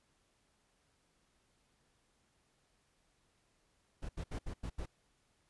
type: noise bursts at uneven times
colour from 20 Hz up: brown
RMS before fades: -40 dBFS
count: 6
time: 4.02-4.09 / 4.17-4.24 / 4.31-4.39 / 4.46-4.54 / 4.63-4.7 / 4.78-4.86 s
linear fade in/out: 10 ms
effects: pink hiss -75 dBFS RMS until 5.49 s + resampled to 24000 Hz